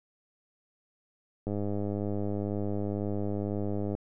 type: click train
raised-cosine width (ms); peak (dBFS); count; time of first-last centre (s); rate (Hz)
2; -20; 254; 1.47-3.95; 102
effects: none